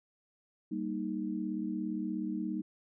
sine chord, Eb major, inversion first, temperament equal, 196 / 233.1 / 311.1 Hz, G3 / Bb3 / Eb4, 0 / 0 / 0 cents, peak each -37 / -38 / -36 dBFS, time 0.71-2.62 s, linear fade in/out 10 ms, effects none

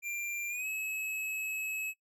square tone with pitch glide, 2377 to 2577 Hz, D7 to E7, +20 to -40 cents, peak -35 dBFS, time 0.02-1.94 s, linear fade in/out 50 ms, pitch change +140 cents, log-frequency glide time 0.49-0.67 s, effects noise-tail reverb RT60 0.1 s tail -21 dB re dry

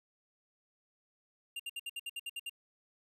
square tone bursts, 2794 Hz, F7, in tune, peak -38 dBFS, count 10, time 1.56-2.496 s, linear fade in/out 5 ms, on 36 ms, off 64 ms, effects resampled to 32000 Hz + 11-bit

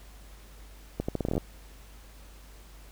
accelerating click train, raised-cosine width 2 ms, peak -15 dBFS, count 11, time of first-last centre 1-1.379 s, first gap 85 ms, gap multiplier 0.8, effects added 50 Hz sine -48 dBFS peak until 2.91 s + pink hiss -55 dBFS RMS until 2.91 s

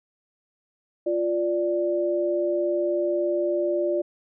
sine tone pair together, 349.2 / 587.3 Hz, F4 / D5, 0 / 0 cents, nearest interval major sixth, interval 900 cents, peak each -24 dBFS, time 1.06-4.02 s, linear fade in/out 10 ms, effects none

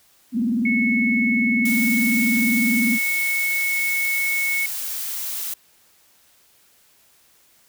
sine tone with vibrato, 234.2 Hz, A#3, 8 cents sharp, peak -18 dBFS, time 0.32-2.99 s, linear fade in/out 50 ms, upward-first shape square, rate 20 Hz, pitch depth 130 cents each way
sine tone, 2200 Hz, C#7, 14 cents flat, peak -20 dBFS, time 0.65-4.66 s, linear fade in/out 5 ms
blue noise, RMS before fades -28 dBFS, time 1.65-5.54 s, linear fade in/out 5 ms
effects white hiss -57 dBFS RMS until 7.68 s

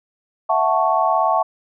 sine chord, F# minor seventh, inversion third, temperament equal with one note detuned, 659.3 / 736.2 / 880 / 1108.7 Hz, E5 / F#5 / A5 / C#6, 0 / -9 / 0 / 0 cents, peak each -20 dBFS, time 0.49-1.43 s, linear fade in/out 10 ms, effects none

